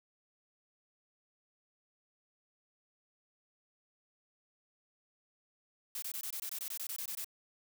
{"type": "noise bursts", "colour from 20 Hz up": "blue", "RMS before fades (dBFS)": -40, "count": 14, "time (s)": [5.95, 7.245], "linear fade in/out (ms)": 2, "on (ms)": 73, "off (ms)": 21, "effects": []}